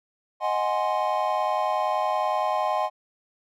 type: chord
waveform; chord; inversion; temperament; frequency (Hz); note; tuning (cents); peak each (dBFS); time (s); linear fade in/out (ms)
triangle; Ab dominant seventh; second; equal; 622.3 / 740 / 830.6 / 1046.5; Eb5 / Gb5 / Ab5 / C6; 0 / 0 / 0 / 0; -26; 0.4-2.9; 50
effects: none

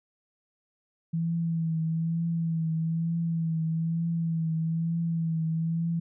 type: tone with vibrato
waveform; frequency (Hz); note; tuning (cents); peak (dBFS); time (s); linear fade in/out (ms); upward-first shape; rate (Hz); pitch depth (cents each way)
sine; 164.2; E3; -6; -25; 1.13-6; 10; triangle; 1.1; 41
effects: none

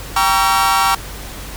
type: chord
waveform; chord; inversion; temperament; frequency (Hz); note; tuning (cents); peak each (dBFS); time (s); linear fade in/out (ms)
40% pulse; G diminished seventh; none; just; 784 / 940.8 / 1128.9 / 1354.7; G5 / Bb5 / Db6 / Fb6; 0 / +16 / +31 / +47; -17; 0.16-0.95; 5
effects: added 50 Hz sine -32 dBFS peak until 1.56 s + pink hiss -32 dBFS RMS until 1.56 s

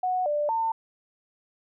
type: tone with pitch steps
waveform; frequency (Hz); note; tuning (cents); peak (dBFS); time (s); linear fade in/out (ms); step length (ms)
sine; 736 / 591 / 901; F#5 / D5 / A5; -9 / +11 / +41; -23; 0.03-0.72; 5; 230
effects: none

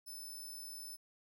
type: tone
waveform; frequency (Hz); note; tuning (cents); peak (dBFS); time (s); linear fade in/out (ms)
10% pulse; 5274; E8; 0; -40; 0.06-0.97; 20
effects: none

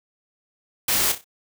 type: noise with echo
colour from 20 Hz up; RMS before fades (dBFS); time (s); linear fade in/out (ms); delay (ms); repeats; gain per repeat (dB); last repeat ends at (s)
white; -21; 0.88-1.12; 5; 31; 4; -9; 1.244
effects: none

